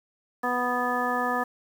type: harmonic tone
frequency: 246.9 Hz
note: B3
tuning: in tune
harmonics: 1 / 2 / 3 / 4 / 5 / 7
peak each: -32 / -32 / -30 / -31 / -30 / -31 dBFS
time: 0.43-1.44 s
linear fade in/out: 10 ms
effects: 8-bit